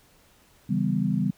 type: chord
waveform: sine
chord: C# half-diminished seventh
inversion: none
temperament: equal with one note detuned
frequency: 138.59 / 163.01 / 196 / 246.9 Hz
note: C#3 / E3 / G3 / B3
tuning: 0 / -19 / 0 / 0 cents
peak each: -29 / -28 / -25 / -29 dBFS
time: 0.69-1.31 s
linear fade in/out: 10 ms
effects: pink hiss -59 dBFS RMS until 1.37 s